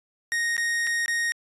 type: tone with dropouts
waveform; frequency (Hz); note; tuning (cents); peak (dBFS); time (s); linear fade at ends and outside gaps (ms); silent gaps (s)
45% pulse; 1864.7; A#6; 0; -23; 0.32-1.32; 0; 0.567-0.579 / 0.869-0.872 / 1.06-1.081
effects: resampled to 24000 Hz